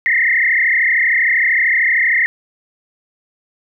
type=tone with frequency modulation; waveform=sine; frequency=1975.5 Hz; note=B6; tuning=in tune; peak=-11 dBFS; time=0.06-2.26 s; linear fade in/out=0 ms; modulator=33 Hz; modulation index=4.8; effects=none